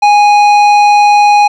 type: tone with tanh clipping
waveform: sine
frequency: 827 Hz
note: G#5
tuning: 8 cents flat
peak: -5 dBFS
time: 0.02-1.48 s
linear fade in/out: 10 ms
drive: 12 dB
effects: none